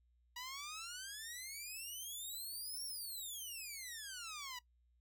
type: exponential two-way sweep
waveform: 10% pulse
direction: up then down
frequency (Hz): 963 to 5588 to 963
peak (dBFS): -37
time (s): 0.36-4.59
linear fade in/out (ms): 5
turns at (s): 2.84
effects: noise-tail reverb RT60 0.1 s tail -18 dB re dry + added 60 Hz sine -70 dBFS peak until 5 s